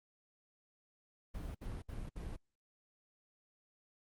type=noise bursts; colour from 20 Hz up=brown; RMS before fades=-43 dBFS; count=4; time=1.34-2.366 s; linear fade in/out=10 ms; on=210 ms; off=62 ms; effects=Opus 32 kbps